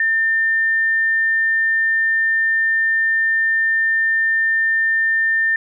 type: tone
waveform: sine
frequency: 1800 Hz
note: A6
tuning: 39 cents sharp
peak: -14 dBFS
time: 0-5.56 s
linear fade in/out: 2 ms
effects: none